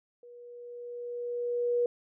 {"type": "tone with level ramp", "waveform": "sine", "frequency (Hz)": 482.2, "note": "B4", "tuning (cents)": -41, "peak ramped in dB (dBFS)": [-48, -23], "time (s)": [0.23, 1.86], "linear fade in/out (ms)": 2, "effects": []}